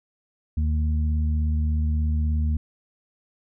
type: harmonic tone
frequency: 76.6 Hz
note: D#2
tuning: 27 cents flat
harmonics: 1 / 2 / 3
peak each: -20 / -35 / -32 dBFS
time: 0.57-2.57 s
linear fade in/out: 5 ms
effects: none